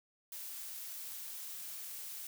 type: noise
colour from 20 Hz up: blue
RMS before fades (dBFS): -45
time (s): 0.32-2.27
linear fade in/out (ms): 2
effects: none